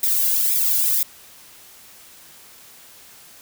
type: noise with flanger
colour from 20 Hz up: violet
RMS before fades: -19 dBFS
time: 0.03-1.03 s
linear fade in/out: 2 ms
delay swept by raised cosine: 0.67 to 1.63 ms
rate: 2 Hz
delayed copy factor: -0.8
effects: white hiss -46 dBFS RMS until 3.41 s